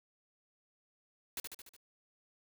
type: noise with echo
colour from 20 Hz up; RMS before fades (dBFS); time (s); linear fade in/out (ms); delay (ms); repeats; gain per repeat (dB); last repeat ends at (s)
white; -39; 1.37-1.4; 2; 73; 5; -4; 1.765
effects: none